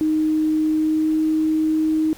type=tone with pitch glide; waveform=sine; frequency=311.1 to 313.6 Hz; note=D#4 to D#4; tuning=0 to +14 cents; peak=-16 dBFS; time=0.01-2.13 s; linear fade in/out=0 ms; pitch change=+14 cents; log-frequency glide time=0.69-1.22 s; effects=pink hiss -44 dBFS RMS until 2.17 s